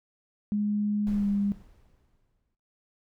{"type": "tone with pitch glide", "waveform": "sine", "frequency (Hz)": [207.7, 201.6], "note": ["G#3", "G3"], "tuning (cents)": [0, 49], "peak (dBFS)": -24, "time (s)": [0.52, 1.52], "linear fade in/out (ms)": 0, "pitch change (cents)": -51, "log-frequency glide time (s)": [1.07, 1.26]}
{"type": "noise with exponential decay", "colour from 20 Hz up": "brown", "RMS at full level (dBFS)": -38, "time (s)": [1.07, 2.55], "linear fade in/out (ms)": 0, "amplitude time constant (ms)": 320}
{"effects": ["noise-tail reverb RT60 0.4 s tail -18 dB re dry"]}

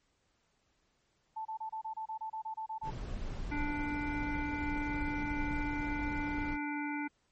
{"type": "tone bursts", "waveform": "sine", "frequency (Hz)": 880, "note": "A5", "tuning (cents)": 0, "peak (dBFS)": -36, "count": 13, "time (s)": [1.36, 2.905], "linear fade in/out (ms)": 10, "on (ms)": 93, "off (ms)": 28}
{"type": "noise", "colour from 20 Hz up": "brown", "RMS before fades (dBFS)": -39, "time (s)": [2.82, 6.58], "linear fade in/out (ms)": 50}
{"type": "clicks", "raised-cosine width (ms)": 3, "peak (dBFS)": -35, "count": 9, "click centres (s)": [2.875, 3.033, 3.171, 3.322, 3.544, 3.662, 3.702, 3.873, 3.964]}
{"type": "harmonic tone", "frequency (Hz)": 293.1, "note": "D4", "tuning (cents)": -3, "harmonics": [1, 3, 5, 7, 8], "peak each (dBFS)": [-36, -41, -43, -44, -45], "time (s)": [3.51, 7.08], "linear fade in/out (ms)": 10}
{"effects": ["pink hiss -75 dBFS RMS until 7.31 s", "MP3 32 kbps"]}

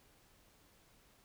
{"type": "silence", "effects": ["pink hiss -67 dBFS RMS until 1.24 s"]}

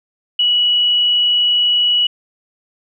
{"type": "tone", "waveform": "sine", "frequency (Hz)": 2932, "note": "F#7", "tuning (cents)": -16, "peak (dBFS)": -11, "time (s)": [0.39, 2.07], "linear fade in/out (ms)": 5, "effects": []}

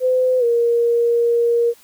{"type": "tone with pitch glide", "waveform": "sine", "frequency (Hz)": [510, 470.4], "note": ["C5", "A#4"], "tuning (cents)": [-44, 16], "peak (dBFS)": -13, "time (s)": [0, 1.74], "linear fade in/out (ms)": 50, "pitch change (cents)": -140, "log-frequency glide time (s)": [0.39, 0.44], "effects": ["white hiss -50 dBFS RMS until 1.83 s"]}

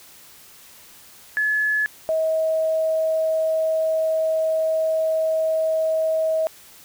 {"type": "tone pair in turn", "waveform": "sine", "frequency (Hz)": [1710, 638.3], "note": ["A6", "D#5"], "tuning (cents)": [-50, 44], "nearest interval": "octave + perfect fourth", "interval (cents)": 1706, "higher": "first", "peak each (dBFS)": -18, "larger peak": "neither", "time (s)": [[1.37, 1.86], [2.09, 6.47]], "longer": "second", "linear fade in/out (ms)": 0, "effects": ["white hiss -47 dBFS RMS until 6.84 s"]}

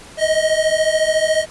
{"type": "beating tone pair", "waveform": "square", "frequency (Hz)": [622.3, 636.3], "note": ["D#5", "D#5"], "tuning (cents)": [0, 39], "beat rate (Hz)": 14, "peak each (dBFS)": -18, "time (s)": [0.17, 1.46], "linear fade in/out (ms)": 50, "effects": ["pink hiss -40 dBFS RMS until 1.5 s", "resampled to 24000 Hz"]}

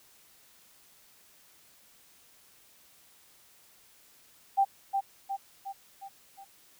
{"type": "tone with echo", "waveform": "sine", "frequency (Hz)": 787, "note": "G5", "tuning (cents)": 7, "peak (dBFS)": -20, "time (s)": [4.57, 4.65], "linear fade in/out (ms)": 20, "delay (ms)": 360, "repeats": 5, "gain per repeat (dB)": -5, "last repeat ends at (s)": 6.45, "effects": ["white hiss -60 dBFS RMS until 6.79 s"]}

